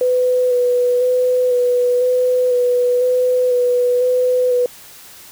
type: tone with vibrato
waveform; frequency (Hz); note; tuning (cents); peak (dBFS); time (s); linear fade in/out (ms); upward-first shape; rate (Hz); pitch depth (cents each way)
sine; 497; B4; +11; -12; 0.01-4.66; 2; square; 1; 16
effects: white hiss -40 dBFS RMS until 5.31 s